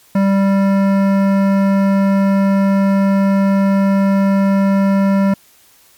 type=tone with hard clipping; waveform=sine; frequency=196 Hz; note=G3; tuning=in tune; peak=-12 dBFS; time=0.15-5.34 s; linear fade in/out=5 ms; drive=15 dB; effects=white hiss -49 dBFS RMS until 5.97 s + MP3 96 kbps